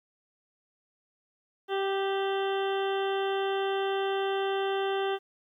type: harmonic tone with a mistuned harmonic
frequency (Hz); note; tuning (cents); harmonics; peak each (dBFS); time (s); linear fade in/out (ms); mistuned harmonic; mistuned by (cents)
390; G4; -9; 1 / 2 / 3 / 4 / 5 / 7 / 8 / 9; -28 / -33 / -39 / -39 / -44 / -44 / -42 / -45; 1.68-5.19; 50; 3; +20
effects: 11-bit